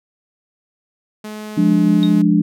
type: tone with pitch glide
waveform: sawtooth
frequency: 213.2 to 211.7 Hz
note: G#3 to G#3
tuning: +46 to +33 cents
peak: -24 dBFS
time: 1.24-2.22 s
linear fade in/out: 5 ms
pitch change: -13 cents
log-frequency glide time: 1.44-2.09 s
type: chord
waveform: sine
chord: D diminished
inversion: first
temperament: equal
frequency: 174.61 / 207.7 / 293.7 Hz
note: F3 / Ab3 / D4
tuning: 0 / 0 / 0 cents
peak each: -15 dBFS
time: 1.57-2.42 s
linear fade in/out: 10 ms
type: tone with exponential decay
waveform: sine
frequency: 3729 Hz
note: A#7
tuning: in tune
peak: -20 dBFS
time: 2.03-2.15 s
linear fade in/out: 0 ms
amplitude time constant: 26 ms
effects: none